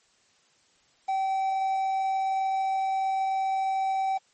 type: tone with quantisation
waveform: triangle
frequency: 770 Hz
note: G5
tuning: 31 cents flat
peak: -22 dBFS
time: 1.08-4.18 s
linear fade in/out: 10 ms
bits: 8
effects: white hiss -64 dBFS RMS until 4.33 s + MP3 32 kbps